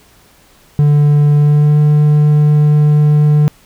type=tone with pitch glide; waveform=triangle; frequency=146.83 to 149.31 Hz; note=D3 to D3; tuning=0 to +29 cents; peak=-4 dBFS; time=0.79-3.48 s; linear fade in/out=0 ms; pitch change=+29 cents; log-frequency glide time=1.36-1.78 s; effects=pink hiss -47 dBFS RMS until 3.65 s